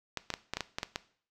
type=clicks; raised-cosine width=0.2 ms; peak=-15 dBFS; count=9; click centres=0.173 / 0.303 / 0.339 / 0.536 / 0.57 / 0.607 / 0.785 / 0.831 / 0.959 s; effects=noise-tail reverb RT60 0.5 s tail -17 dB re dry